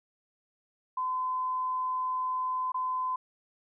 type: tone with dropouts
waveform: sine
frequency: 1021 Hz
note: C6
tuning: 43 cents flat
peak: -28 dBFS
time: 0.97-3.16 s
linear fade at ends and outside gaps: 5 ms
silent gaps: 2.72-2.743 s
effects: none